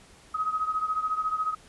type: beating tone pair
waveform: sine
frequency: 1263 / 1277 Hz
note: D#6 / D#6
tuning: +26 / +45 cents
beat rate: 14 Hz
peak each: -27 / -31 dBFS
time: 0.34-1.55 s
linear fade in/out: 10 ms
effects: pink hiss -54 dBFS RMS until 1.68 s + resampled to 24000 Hz